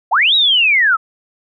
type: linear two-way sweep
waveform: sine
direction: up then down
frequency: 622.3 to 3896 to 1245 Hz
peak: -9 dBFS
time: 0.11-0.97 s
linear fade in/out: 20 ms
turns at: 0.35 s
effects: none